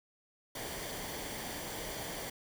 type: noise with comb filter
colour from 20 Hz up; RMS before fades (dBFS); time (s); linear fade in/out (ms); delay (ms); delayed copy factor
pink; -41; 0.55-2.3; 5; 0.76; -0.5
effects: none